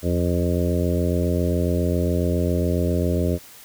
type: harmonic tone with a mistuned harmonic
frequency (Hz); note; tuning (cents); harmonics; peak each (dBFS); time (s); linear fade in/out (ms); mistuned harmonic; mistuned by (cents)
87.31; F2; 0; 1 / 2 / 3 / 4 / 5 / 6 / 7; -22 / -25 / -27 / -28 / -29 / -30 / -30; 0.02-3.39; 50; 1; -74
effects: white hiss -45 dBFS RMS until 3.64 s